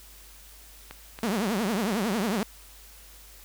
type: clicks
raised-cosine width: 0.3 ms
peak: -23 dBFS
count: 3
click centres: 0.91 / 1.189 / 1.924 s
type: tone with vibrato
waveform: sawtooth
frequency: 210.5 Hz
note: G#3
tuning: 24 cents sharp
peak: -21 dBFS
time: 1.23-2.43 s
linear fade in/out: 2 ms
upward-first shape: triangle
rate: 11 Hz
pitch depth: 280 cents each way
effects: added 50 Hz sine -51 dBFS peak until 3.44 s + white hiss -51 dBFS RMS until 3.44 s